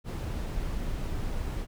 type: noise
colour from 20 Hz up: brown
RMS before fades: -32 dBFS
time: 0.04-1.67 s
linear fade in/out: 50 ms
effects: none